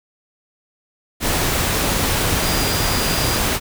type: tone in noise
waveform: sine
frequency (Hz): 4838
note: D#8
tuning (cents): -49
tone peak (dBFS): -27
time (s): 2.4-3.41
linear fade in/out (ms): 50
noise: pink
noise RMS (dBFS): -19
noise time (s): 1.2-3.6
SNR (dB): -11
effects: none